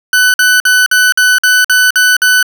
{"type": "tone bursts", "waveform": "40% pulse", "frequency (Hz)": 1500, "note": "F#6", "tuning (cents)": 23, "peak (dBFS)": -5, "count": 9, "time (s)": [0.13, 2.428], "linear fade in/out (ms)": 2, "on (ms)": 210, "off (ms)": 51, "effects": []}